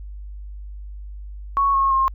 sine tone with pitch steps, 1108.7 / 1088.4 / 1068.5 Hz, C#6 / C#6 / C6, 0 / -32 / +36 cents, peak -15 dBFS, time 1.57-2.08 s, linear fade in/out 0 ms, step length 170 ms, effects added 50 Hz sine -32 dBFS peak until 2.14 s

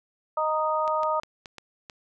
harmonic tone, 310.6 Hz, D#4, 3 cents flat, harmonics 2 / 3 / 4, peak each -27 / -27 / -27 dBFS, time 0.37-1.2 s, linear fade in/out 5 ms
clicks, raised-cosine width 0.2 ms, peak -23 dBFS, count 6, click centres 0.878 / 1.033 / 1.234 / 1.458 / 1.583 / 1.898 s
effects none

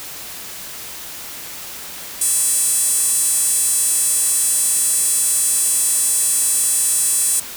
square tone with high-pass filter, 370 Hz, F#4, in tune, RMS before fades -17 dBFS, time 2.21-7.4 s, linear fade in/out 5 ms, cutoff 8700 Hz, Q 4, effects white hiss -32 dBFS RMS until 7.56 s

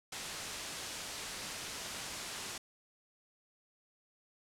white low-pass noise, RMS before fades -43 dBFS, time 0.12-2.58 s, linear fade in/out 5 ms, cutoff 7600 Hz, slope 12 dB/octave, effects low-pass 12000 Hz 12 dB/octave

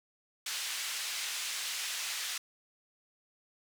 pink band-pass noise, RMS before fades -37 dBFS, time 0.46-2.38 s, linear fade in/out 5 ms, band 2300 to 9200 Hz, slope 12 dB/octave, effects none

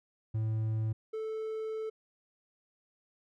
triangle tone pair in turn, 110 / 438.8 Hz, A2 / A4, 0 / -5 cents, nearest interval 2 octaves, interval 2395 cents, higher second, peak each -27 / -32 dBFS, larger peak first, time 0.34-0.93 / 1.13-1.9 s, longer second, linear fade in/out 10 ms, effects none

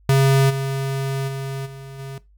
square tone with level steps, 135.8 Hz, C#3, 35 cents flat, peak -13 / -22 / -26 / -35 / -31 dBFS, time 0.09-2.18 s, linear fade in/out 2 ms, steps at 0.49 / 1.27 / 1.65 / 1.98 s, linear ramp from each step 20 ms, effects noise-tail reverb RT60 0.2 s tail -18 dB re dry + added 50 Hz sine -50 dBFS peak until 2.37 s

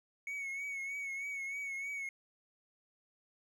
triangle tone with vibrato, 2217 Hz, C#7, in tune, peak -36 dBFS, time 0.27-2.09 s, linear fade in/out 2 ms, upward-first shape triangle, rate 3.2 Hz, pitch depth 53 cents each way, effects none

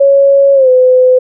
sine tone with pitch glide, 554.4 to 508.4 Hz, C#5 to C5, 0 to -50 cents, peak -3 dBFS, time 0-1.19 s, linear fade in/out 10 ms, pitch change -150 cents, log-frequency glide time 0.54-0.69 s, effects none

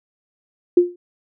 sine tone with exponential decay, 352.9 Hz, F4, 18 cents sharp, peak -5 dBFS, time 0.77-0.96 s, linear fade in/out 5 ms, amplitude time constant 41 ms, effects none

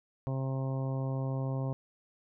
harmonic tone, 133.3 Hz, C3, 33 cents sharp, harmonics 1 / 2 / 3 / 4 / 5 / 6 / 7 / 8, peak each -31 / -40 / -45 / -42 / -46 / -51 / -49 / -51 dBFS, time 0.27-1.73 s, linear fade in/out 0 ms, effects none

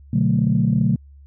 sine chord, B minor seventh, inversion none, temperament equal, 123.47 / 146.83 / 185 / 220 Hz, B2 / D3 / F#3 / A3, 0 / 0 / 0 / 0 cents, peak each -20 dBFS, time 0.13-0.96 s, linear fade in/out 5 ms, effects tanh soft clip ceiling -6 dBFS + added 70 Hz sine -42 dBFS peak until 1.26 s

